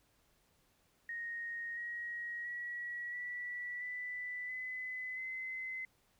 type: tone with pitch steps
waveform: sine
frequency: 1864.7 / 1894 / 1923.8 / 1954 / 1984.7 / 2016 / 2048 Hz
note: A#6 / A#6 / B6 / B6 / B6 / B6 / C7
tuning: 0 / +27 / -46 / -19 / +8 / +35 / -38 cents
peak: -39 dBFS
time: 1.09-5.85 s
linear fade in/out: 2 ms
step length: 680 ms
effects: pink hiss -73 dBFS RMS until 6.19 s